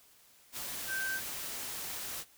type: tone in noise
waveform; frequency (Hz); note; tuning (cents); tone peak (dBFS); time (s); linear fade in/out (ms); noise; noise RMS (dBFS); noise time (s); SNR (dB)
sine; 1556; G6; -13; -33; 0.87-1.21; 50; white; -40; 0.52-2.25; +4
effects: white hiss -62 dBFS RMS until 2.37 s